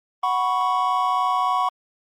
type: chord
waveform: triangle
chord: F# suspended fourth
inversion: none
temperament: just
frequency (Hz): 740 / 986.7 / 1110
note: F#5 / B5 / C#6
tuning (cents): 0 / -2 / +2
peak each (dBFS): -22 / -22 / -20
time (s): 0.23-1.69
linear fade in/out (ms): 5
effects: Opus 32 kbps